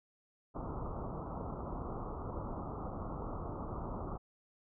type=low-pass noise; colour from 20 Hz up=pink; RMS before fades=-41 dBFS; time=0.54-4.18 s; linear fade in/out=20 ms; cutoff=1300 Hz; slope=96 dB/octave; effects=none